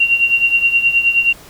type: tone with tremolo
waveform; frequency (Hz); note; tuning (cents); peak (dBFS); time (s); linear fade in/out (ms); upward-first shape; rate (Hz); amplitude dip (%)
sine; 2759; F7; -22; -7; 0-1.33; 5; triangle; 9.5; 80
effects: pink hiss -40 dBFS RMS until 1.49 s